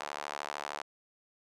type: tone with high-pass filter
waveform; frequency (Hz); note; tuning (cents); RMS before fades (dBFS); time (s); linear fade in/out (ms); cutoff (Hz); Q
sawtooth; 73; D2; -10; -40; 0-0.82; 5; 840; 1.5
effects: low-pass 8000 Hz 12 dB/octave